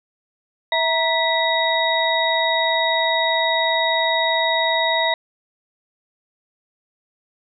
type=tone cluster; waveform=sine; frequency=653 / 940 / 1972 / 3775 Hz; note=E5 / A#5 / B6 / A#7; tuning=-17 / +14 / -3 / +21 cents; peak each=-22 dBFS; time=0.72-5.14 s; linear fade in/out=2 ms; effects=none